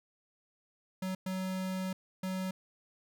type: tone bursts at uneven times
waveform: square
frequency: 187.3 Hz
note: F#3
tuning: 21 cents sharp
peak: -34 dBFS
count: 3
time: 1.02-1.15 / 1.26-1.93 / 2.23-2.51 s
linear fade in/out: 5 ms
effects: none